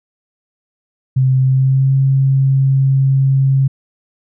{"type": "tone with pitch glide", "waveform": "sine", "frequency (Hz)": [130.81, 135.03], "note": ["C3", "C#3"], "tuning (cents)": [0, -45], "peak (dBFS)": -9, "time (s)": [1.16, 3.68], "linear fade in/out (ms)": 10, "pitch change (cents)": 55, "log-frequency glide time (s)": [1.4, 1.94], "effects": []}